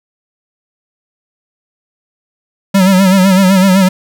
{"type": "tone with vibrato", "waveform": "square", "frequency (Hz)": 190, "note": "F#3", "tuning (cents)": 46, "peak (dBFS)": -6, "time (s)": [2.74, 3.89], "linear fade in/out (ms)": 10, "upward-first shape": "sine", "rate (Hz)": 7.9, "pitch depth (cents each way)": 71, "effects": []}